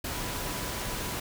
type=tone in noise; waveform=sine; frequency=987.8 Hz; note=B5; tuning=in tune; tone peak=-44 dBFS; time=0.13-1.14 s; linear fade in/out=5 ms; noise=pink; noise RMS=-34 dBFS; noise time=0.04-1.2 s; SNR=-13 dB; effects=none